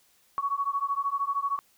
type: beating tone pair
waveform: sine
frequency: 1113 / 1126 Hz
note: C#6 / C#6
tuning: +7 / +27 cents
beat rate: 13 Hz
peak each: -29 dBFS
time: 0.38-1.59 s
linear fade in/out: 0 ms
effects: white hiss -64 dBFS RMS until 1.77 s